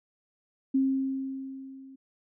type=tone with level ramp; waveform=sine; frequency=267.4 Hz; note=C4; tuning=38 cents sharp; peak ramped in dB=-20 to -46 dBFS; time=0.74-1.96 s; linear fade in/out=10 ms; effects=none